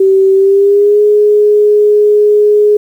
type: tone with pitch glide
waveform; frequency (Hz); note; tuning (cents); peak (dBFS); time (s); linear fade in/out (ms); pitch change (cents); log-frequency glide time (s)
sine; 385.5 to 418; G4 to G#4; -29 to +11; -4; 0-2.77; 5; +140; 0.34-1.01
effects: 7-bit